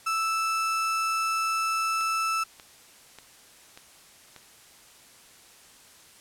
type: tone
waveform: 35% pulse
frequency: 1318.5 Hz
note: E6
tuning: in tune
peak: -23 dBFS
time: 0.06-2.44 s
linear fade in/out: 10 ms
type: click train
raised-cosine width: 0.2 ms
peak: -27 dBFS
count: 5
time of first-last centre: 2.01-4.363 s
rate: 1.7 Hz
effects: white hiss -53 dBFS RMS until 6.2 s + low-pass 11000 Hz 12 dB/octave